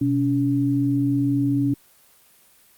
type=tone pair together; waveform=sine; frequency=126.43 / 282.6 Hz; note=B2 / C#4; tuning=+41 / +34 cents; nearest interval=octave + major second; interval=1393 cents; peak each=-23 / -19 dBFS; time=0.01-1.74 s; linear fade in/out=5 ms; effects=white hiss -55 dBFS RMS until 2.77 s + Opus 24 kbps